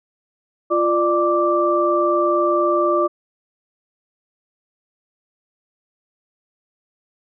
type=tone cluster; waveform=sine; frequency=347.5 / 596 / 1172 Hz; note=F4 / D5 / D6; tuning=-9 / +25 / -4 cents; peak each=-19 dBFS; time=0.7-3.08 s; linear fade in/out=20 ms; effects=none